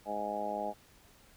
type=harmonic tone; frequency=103.83 Hz; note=G#2; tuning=in tune; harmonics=2 / 3 / 4 / 5 / 6 / 7 / 8; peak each=-44 / -46 / -45 / -43 / -38 / -42 / -37 dBFS; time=0.05-0.74 s; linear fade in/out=50 ms; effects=pink hiss -61 dBFS RMS until 1.36 s